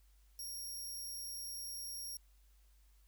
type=tone; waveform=15% pulse; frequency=5590 Hz; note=F8; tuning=1 cent sharp; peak=-37 dBFS; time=0.39-2.17 s; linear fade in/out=2 ms; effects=added 50 Hz sine -63 dBFS peak until 3.07 s + white hiss -75 dBFS RMS until 3.07 s